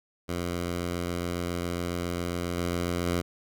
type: tone with level steps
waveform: 10% pulse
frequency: 87.31 Hz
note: F2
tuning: in tune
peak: -21 / -19 / -17 dBFS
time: 0.28-3.22 s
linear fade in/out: 20 ms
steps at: 2.57 / 3.06 s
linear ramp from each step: 10 ms
effects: none